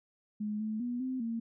sine tone with pitch steps, 210.7 / 216.7 / 243 / 258.5 / 229.3 Hz, G#3 / A3 / B3 / C4 / A#3, +25 / -26 / -28 / -21 / -28 cents, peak -32 dBFS, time 0.4-1.4 s, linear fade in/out 10 ms, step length 200 ms, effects none

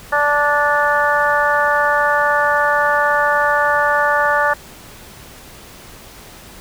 harmonic tone, 292.1 Hz, D4, 9 cents flat, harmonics 2 / 3 / 4 / 5 / 6, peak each -19 / -19 / -19 / -19 / -19 dBFS, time 0.12-4.54 s, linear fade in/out 10 ms, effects pink hiss -39 dBFS RMS until 6.6 s

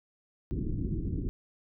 pink low-pass noise, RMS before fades -32 dBFS, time 0.51-1.29 s, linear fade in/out 0 ms, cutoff 360 Hz, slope 48 dB/octave, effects none

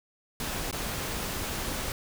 pink noise with dropouts, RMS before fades -33 dBFS, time 0.4-1.92 s, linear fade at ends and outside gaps 1 ms, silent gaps 0.711-0.727 s, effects none

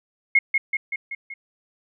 sine tone with echo, 2158 Hz, C#7, 47 cents flat, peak -12 dBFS, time 0.35-0.39 s, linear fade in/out 5 ms, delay 190 ms, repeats 5, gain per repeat -4 dB, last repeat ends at 1.34 s, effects none

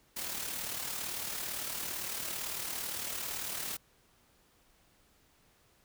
white noise with amplitude modulation, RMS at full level -36 dBFS, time 0.16-3.77 s, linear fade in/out 10 ms, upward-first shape sine, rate 37.8 Hz, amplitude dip 45%, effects pink hiss -67 dBFS RMS until 5.84 s

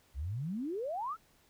sine exponential sweep, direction up, 60.5 to 1393 Hz, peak -34 dBFS, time 0.14-1.17 s, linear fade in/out 50 ms, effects pink hiss -67 dBFS RMS until 1.49 s

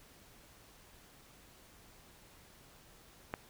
click, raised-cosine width 0.5 ms, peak -21 dBFS, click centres 3.339 s, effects pink hiss -60 dBFS RMS until 3.49 s

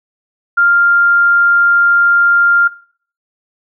sine tone, 1396.9 Hz, F6, in tune, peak -7 dBFS, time 0.57-2.68 s, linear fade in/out 10 ms, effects noise-tail reverb RT60 0.5 s tail -19 dB re dry

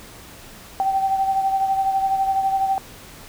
sine beating tone pair, 774 / 786 Hz, G5 / G5, -22 / +4 cents, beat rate 12 Hz, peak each -18 / -27 dBFS, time 0.8-2.78 s, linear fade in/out 0 ms, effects pink hiss -42 dBFS RMS until 3.28 s

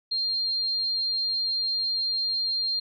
sine tone, 4198 Hz, C8, 5 cents sharp, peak -24 dBFS, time 0.11-2.8 s, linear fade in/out 10 ms, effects none

